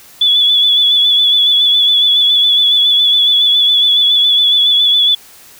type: tone with vibrato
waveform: sine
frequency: 3429 Hz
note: A7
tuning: 45 cents flat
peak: -7 dBFS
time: 0.21-5.15 s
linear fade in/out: 5 ms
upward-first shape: sine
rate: 7.2 Hz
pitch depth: 38 cents each way
effects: white hiss -40 dBFS RMS until 5.59 s